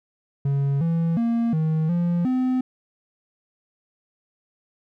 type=tone with pitch steps; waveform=triangle; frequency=139.3 / 166.2 / 232.5 / 158 / 173.1 / 255.7 Hz; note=C#3 / E3 / A#3 / D#3 / F3 / C4; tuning=+9 / +15 / -4 / +27 / -15 / -40 cents; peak=-17 dBFS; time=0.45-2.61 s; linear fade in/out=5 ms; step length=360 ms; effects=none